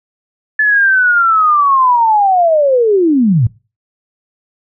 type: linear sweep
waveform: sine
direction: down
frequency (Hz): 1738 to 99.7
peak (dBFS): -7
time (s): 0.59-3.47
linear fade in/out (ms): 5
effects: noise-tail reverb RT60 0.3 s tail -20 dB re dry